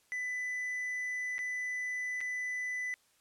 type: tone with dropouts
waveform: triangle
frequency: 1996 Hz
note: B6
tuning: 18 cents sharp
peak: -32 dBFS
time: 0.12-2.94 s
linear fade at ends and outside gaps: 0 ms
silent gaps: 1.382-1.39 / 2.206-2.212 s
effects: white hiss -69 dBFS RMS until 3.2 s + low-pass 11000 Hz 12 dB/octave